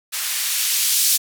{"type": "noise with band-pass filter sweep", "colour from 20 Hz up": "violet", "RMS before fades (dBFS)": -20, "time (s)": [0.12, 1.18], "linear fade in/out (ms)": 20, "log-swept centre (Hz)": [1300, 4500], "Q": 0.72, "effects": []}